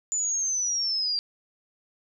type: linear sweep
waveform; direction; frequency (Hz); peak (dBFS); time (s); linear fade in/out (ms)
sine; down; 7060 to 4699; -24; 0.12-1.19; 0
effects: none